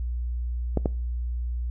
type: clicks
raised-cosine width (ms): 2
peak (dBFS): -10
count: 2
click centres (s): 0.773 / 0.858
effects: noise-tail reverb RT60 0.4 s tail -23 dB re dry + added 60 Hz sine -26 dBFS peak until 1.7 s